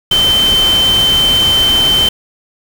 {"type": "tone in noise", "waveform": "sine", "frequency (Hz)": 3090, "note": "G7", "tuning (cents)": -26, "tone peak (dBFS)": -8, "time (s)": [0.11, 2.09], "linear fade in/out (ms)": 5, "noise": "pink", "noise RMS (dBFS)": -19, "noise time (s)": [0.11, 2.09], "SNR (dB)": 8, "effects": []}